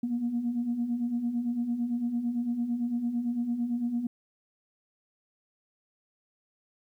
sine beating tone pair, 232.1 / 241 Hz, A#3 / B3, -7 / -42 cents, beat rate 8.9 Hz, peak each -34 / -27 dBFS, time 0.03-4.07 s, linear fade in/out 5 ms, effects tanh soft clip ceiling -21 dBFS + 11-bit

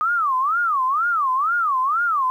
sine tone with vibrato, 1207 Hz, D6, 47 cents sharp, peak -17 dBFS, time 0.01-2.3 s, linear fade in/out 0 ms, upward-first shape sine, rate 2.1 Hz, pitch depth 290 cents each way, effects 9-bit

